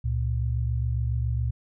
sine tone pair together, 69.3 / 116.54 Hz, C#2 / A#2, 0 / 0 cents, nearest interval major sixth, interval 900 cents, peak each -26 dBFS, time 0.04-1.51 s, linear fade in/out 10 ms, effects none

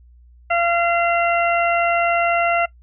harmonic tone, 686 Hz, F5, 31 cents flat, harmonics 1 / 2 / 3 / 4, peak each -18 / -21 / -23 / -24 dBFS, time 0.5-2.66 s, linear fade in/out 10 ms, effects noise-tail reverb RT60 0.1 s tail -20 dB re dry + added 60 Hz sine -45 dBFS peak until 2.82 s

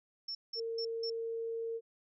sine tone bursts, 5400 Hz, E8, 41 cents sharp, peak -37 dBFS, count 4, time 0.28-1.1 s, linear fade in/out 5 ms, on 70 ms, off 180 ms
sine tone, 456.8 Hz, A#4, 35 cents flat, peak -35 dBFS, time 0.55-1.81 s, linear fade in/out 50 ms
effects none

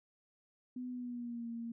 sine tone with pitch glide, 250.3 to 232.2 Hz, B3 to A#3, +23 to -7 cents, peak -39 dBFS, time 0.76-1.72 s, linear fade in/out 5 ms, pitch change -130 cents, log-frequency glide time 0.89-1.48 s, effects none

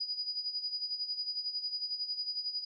sine tone with tremolo, 4922 Hz, D#8, 20 cents flat, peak -31 dBFS, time 0-2.65 s, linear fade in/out 10 ms, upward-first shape sine, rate 11 Hz, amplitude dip 70%, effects none

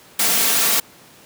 white noise with comb filter, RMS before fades -17 dBFS, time 0.19-0.8 s, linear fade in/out 5 ms, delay 4.4 ms, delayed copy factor +0.5, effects pink hiss -46 dBFS RMS until 1.25 s + high-pass 150 Hz 12 dB/octave

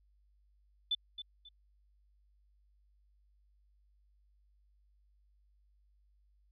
sine tone with echo, 3509 Hz, A7, 5 cents flat, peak -29 dBFS, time 0.91-0.95 s, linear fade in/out 5 ms, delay 270 ms, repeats 2, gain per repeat -11 dB, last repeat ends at 1.49 s, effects added 50 Hz sine -66 dBFS peak until 6.51 s

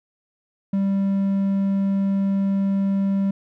triangle tone, 196.1 Hz, G3, 1 cent sharp, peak -16 dBFS, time 0.73-3.31 s, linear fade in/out 5 ms, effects none

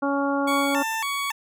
harmonic tone, 279.7 Hz, C#4, 16 cents sharp, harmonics 1 / 2 / 3 / 4 / 5, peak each -24 / -27 / -29 / -30 / -31 dBFS, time 0.02-0.83 s, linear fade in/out 10 ms
20% pulse tone with vibrato, 1000 Hz, B5, 21 cents sharp, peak -20 dBFS, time 0.47-1.32 s, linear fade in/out 10 ms, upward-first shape square, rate 1.8 Hz, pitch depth 200 cents each way
effects none

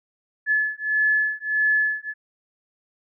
sine beating tone pair, 1719 / 1720.6 Hz, A6 / A6, -41 / -39 cents, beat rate 1.6 Hz, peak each -22 / -22 dBFS, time 0.46-2.14 s, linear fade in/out 50 ms, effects none

